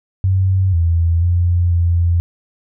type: tone with pitch steps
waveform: sine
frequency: 94.6 / 83.9 / 87.4 / 85.8 Hz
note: F#2 / E2 / F2 / F2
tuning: +39 / +31 / +2 / -30 cents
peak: -11 dBFS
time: 0.24-2.2 s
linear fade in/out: 0 ms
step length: 490 ms
effects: none